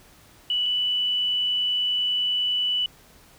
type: tone pair in turn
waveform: sine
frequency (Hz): 2957 / 2970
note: F#7 / F#7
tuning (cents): -2 / +6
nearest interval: unison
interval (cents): 8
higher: second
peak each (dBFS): -21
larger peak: neither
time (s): 0.5-0.66 / 0.66-2.86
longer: second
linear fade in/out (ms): 2
effects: pink hiss -53 dBFS RMS until 3.38 s